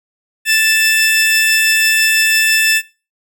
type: tone pair together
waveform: sawtooth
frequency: 1762 / 2640 Hz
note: A6 / E7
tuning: +2 / +2 cents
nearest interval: perfect fifth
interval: 700 cents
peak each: -10 dBFS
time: 0.45-2.82 s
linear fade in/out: 50 ms
effects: noise-tail reverb RT60 0.3 s tail -18 dB re dry